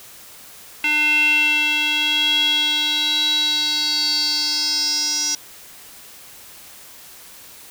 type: tone with band-pass filter sweep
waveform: square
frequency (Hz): 300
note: D4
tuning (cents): +37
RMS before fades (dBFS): -19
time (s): 0.84-5.35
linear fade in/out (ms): 2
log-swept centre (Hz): 2500 to 5600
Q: 8.6
effects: white hiss -42 dBFS RMS until 7.7 s